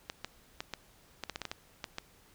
clicks, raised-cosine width 0.2 ms, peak -19 dBFS, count 12, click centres 0.099 / 0.246 / 0.605 / 0.737 / 1.237 / 1.297 / 1.359 / 1.417 / 1.453 / 1.515 / 1.842 / 1.984 s, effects pink hiss -62 dBFS RMS until 2.34 s

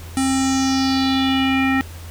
square tone with low-pass filter sweep, 266.2 Hz, C4, 30 cents sharp, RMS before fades -18 dBFS, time 0.17-1.81 s, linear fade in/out 0 ms, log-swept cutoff 9400 to 2000 Hz, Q 4.3, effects added 84 Hz sine -33 dBFS peak until 2.1 s + pink hiss -41 dBFS RMS until 2.1 s

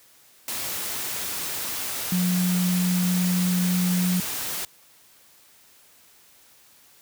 sine tone in noise, 180.3 Hz, F#3, 45 cents flat, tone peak -20 dBFS, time 2.12-4.2 s, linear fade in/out 2 ms, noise white, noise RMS -30 dBFS, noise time 0.48-4.65 s, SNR +7 dB, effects white hiss -55 dBFS RMS until 7.01 s + high-pass 60 Hz 12 dB/octave

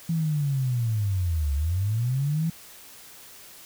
sine linear two-way sweep, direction down then up, 167.7 to 68.4 to 167.7 Hz, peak -22 dBFS, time 0.09-2.5 s, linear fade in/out 5 ms, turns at 1.54 s, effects white hiss -47 dBFS RMS until 3.65 s

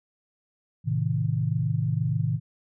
sine chord, A diminished, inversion none, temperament just, 110 / 132 / 158.4 Hz, A2 / C3 / Eb3, 0 / +16 / +31 cents, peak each -27 dBFS, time 0.84-2.4 s, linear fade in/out 50 ms, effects none

